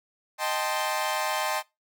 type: chord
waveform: sawtooth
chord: A half-diminished seventh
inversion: second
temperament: equal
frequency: 622.3 / 784 / 880 / 1046.5 Hz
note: Eb5 / G5 / A5 / C6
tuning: 0 / 0 / 0 / 0 cents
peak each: -28 dBFS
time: 0.38-1.63 s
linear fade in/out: 50 ms
effects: noise-tail reverb RT60 0.2 s tail -20 dB re dry